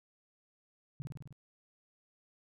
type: tone with echo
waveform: sine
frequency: 140 Hz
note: C#3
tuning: 18 cents sharp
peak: -36 dBFS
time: 1-1.02 s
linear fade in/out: 0 ms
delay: 51 ms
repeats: 6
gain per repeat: -2 dB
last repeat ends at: 1.326 s
effects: none